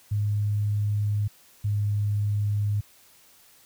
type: tone pair in turn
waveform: sine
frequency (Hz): 103.83 / 103.31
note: G#2 / G#2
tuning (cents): 0 / -9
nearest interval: unison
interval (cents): 9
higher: first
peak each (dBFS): -22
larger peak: neither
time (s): 0.11-1.28 / 1.64-2.81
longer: neither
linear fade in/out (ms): 10
effects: white hiss -56 dBFS RMS until 3.65 s